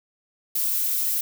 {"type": "noise", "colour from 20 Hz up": "violet", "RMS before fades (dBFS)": -24, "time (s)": [0.55, 1.21], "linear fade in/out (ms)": 5, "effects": []}